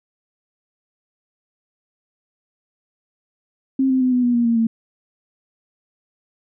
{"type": "tone with pitch steps", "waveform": "sine", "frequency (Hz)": [266.4, 260.3, 254.4, 248.6, 242.9, 237.3, 231.9, 226.6], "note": ["C4", "C4", "C4", "B3", "B3", "A#3", "A#3", "A#3"], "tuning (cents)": [31, -9, -48, 12, -29, 31, -9, -49], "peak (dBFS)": -14, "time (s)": [3.79, 4.67], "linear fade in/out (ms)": 5, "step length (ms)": 110, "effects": []}